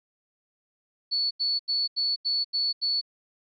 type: tone bursts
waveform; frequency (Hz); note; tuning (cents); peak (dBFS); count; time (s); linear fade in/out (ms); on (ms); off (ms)
sine; 4435; C#8; 0; -23; 7; 1.11-3.014; 20; 200; 84
effects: none